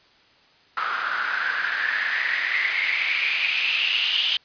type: noise with band-pass filter sweep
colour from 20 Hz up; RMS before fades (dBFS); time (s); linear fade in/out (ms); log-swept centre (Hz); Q
white; -24; 0.77-4.37; 2; 1300 to 3100; 7.6
effects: white hiss -56 dBFS RMS until 4.44 s + resampled to 11025 Hz